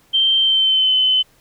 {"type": "tone with pitch glide", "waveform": "sine", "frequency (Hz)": [3136, 3043], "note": ["G7", "F#7"], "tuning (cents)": [0, 48], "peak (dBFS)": -12, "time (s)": [0.13, 1.23], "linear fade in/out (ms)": 20, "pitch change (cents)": -52, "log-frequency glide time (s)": [0.39, 0.93], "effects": ["pink hiss -55 dBFS RMS until 1.4 s"]}